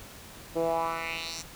10% pulse tone with band-pass filter sweep, 164.81 Hz, E3, in tune, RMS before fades -31 dBFS, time 0.55-1.43 s, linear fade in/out 20 ms, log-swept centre 410 to 6700 Hz, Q 2.7, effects pink hiss -47 dBFS RMS until 1.55 s

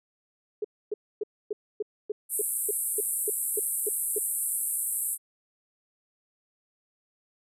sine tone bursts, 419.8 Hz, G#4, 19 cents sharp, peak -26 dBFS, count 13, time 0.62-4.185 s, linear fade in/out 5 ms, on 25 ms, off 270 ms
pink band-pass noise, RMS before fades -30 dBFS, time 2.29-5.18 s, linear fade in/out 50 ms, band 8200 to 13000 Hz, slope 96 dB/octave
effects none

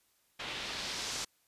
white noise with low-pass filter sweep, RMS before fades -39 dBFS, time 0.39-1.25 s, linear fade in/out 10 ms, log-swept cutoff 2900 to 6600 Hz, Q 1.4, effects white hiss -72 dBFS RMS until 1.47 s + resampled to 32000 Hz

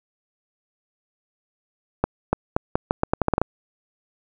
accelerating click train, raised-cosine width 1 ms, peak -4 dBFS, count 12, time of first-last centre 2.04-3.416 s, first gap 290 ms, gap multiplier 0.81, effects none

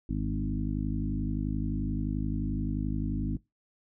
harmonic tone with a mistuned harmonic, 51.5 Hz, G#1, 14 cents flat, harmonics 1 / 2 / 3 / 4 / 5 / 6, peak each -32 / -36 / -36 / -37 / -35 / -39 dBFS, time 0.09-3.37 s, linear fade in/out 5 ms, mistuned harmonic 3, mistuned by +16 cents, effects noise-tail reverb RT60 0.2 s tail -21 dB re dry

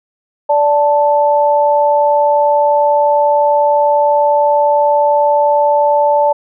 sine tone pair together, 582.9 / 880 Hz, D5 / A5, -13 / 0 cents, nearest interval perfect fifth, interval 713 cents, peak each -11 dBFS, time 0.49-6.33 s, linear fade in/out 10 ms, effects none

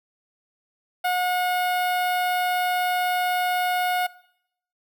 sawtooth tone with notch filter, 724 Hz, F#5, 38 cents flat, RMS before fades -23 dBFS, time 1.04-4.07 s, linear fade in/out 10 ms, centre 6600 Hz, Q 0.72, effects noise-tail reverb RT60 0.7 s tail -19 dB re dry

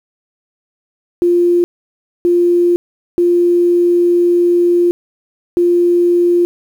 sine tone bursts at uneven times, 349.2 Hz, F4, in tune, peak -8 dBFS, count 4, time 1.22-1.64 / 2.25-2.76 / 3.18-4.91 / 5.57-6.45 s, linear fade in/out 0 ms, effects 7-bit

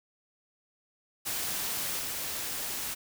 white noise with level steps, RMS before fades -33 / -35 dBFS, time 1.25-2.95 s, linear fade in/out 20 ms, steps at 1.99 s, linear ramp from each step 2 ms, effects none

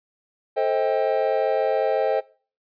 triangle chord, A half-diminished seventh, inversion none, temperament just, 440 / 528 / 633.6 / 792 Hz, A4 / C5 / Eb5 / G5, 0 / +16 / +31 / +18 cents, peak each -23 / -22 / -23 / -24 dBFS, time 0.56-2.21 s, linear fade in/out 20 ms, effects noise-tail reverb RT60 0.4 s tail -21 dB re dry + resampled to 11025 Hz

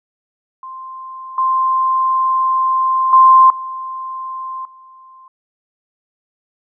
sine tone with level steps, 1046.5 Hz, C6, in tune, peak -28 / -12 / -4 / -23 / -39 dBFS, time 0.63-5.28 s, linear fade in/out 2 ms, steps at 1.38 / 3.13 / 3.5 / 4.65 s, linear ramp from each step 2 ms, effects none

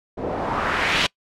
white noise with low-pass filter sweep, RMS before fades -23 dBFS, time 0.17-1.07 s, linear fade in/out 10 ms, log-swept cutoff 450 to 3400 Hz, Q 1.5, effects noise-tail reverb RT60 0.1 s tail -24 dB re dry

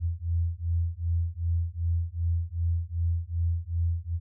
sine beating tone pair, 83.3 / 85.9 Hz, E2 / F2, +19 / -28 cents, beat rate 2.6 Hz, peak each -28 dBFS, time 0-4.2 s, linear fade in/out 50 ms, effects none

